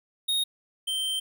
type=tone pair in turn; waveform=square; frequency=3729 / 3126 Hz; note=A#7 / G7; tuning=0 / -6 cents; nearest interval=minor third; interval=306 cents; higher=first; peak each=-24 / -27 dBFS; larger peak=first; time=0.28-0.44 / 0.87-1.2 s; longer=second; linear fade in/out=10 ms; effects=none